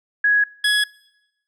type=tone pair in turn; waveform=sine / 25% pulse; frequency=1668 / 1679.6 Hz; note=G#6 / G#6; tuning=+7 / +19 cents; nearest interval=unison; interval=12 cents; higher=second; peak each=-13 / -11 dBFS; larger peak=second; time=0.24-0.44 / 0.64-0.84 s; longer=neither; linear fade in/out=5 ms; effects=noise-tail reverb RT60 0.9 s tail -23 dB re dry + low-pass 9000 Hz 12 dB/octave